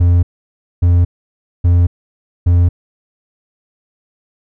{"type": "tone bursts", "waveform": "triangle", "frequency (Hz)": 87.31, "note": "F2", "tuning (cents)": 0, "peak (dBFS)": -5, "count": 4, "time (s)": [0, 2.69], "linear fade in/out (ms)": 10, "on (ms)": 230, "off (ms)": 590, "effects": []}